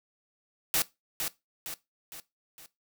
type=noise with echo; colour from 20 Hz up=white; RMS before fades=-26 dBFS; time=0.74-0.82 s; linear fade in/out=0 ms; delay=460 ms; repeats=4; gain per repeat=-6 dB; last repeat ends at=2.66 s; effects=noise-tail reverb RT60 0.2 s tail -18 dB re dry